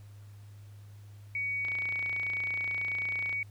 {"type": "tone", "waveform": "sine", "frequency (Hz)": 2250, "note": "C#7", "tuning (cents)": 25, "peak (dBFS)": -30, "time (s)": [1.35, 3.43], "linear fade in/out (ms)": 2}
{"type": "click train", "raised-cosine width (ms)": 0.3, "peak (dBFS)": -28, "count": 50, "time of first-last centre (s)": [1.65, 3.328], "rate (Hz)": 29.2}
{"effects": ["added 102 Hz sine -47 dBFS peak until 3.5 s", "pink hiss -64 dBFS RMS until 3.5 s"]}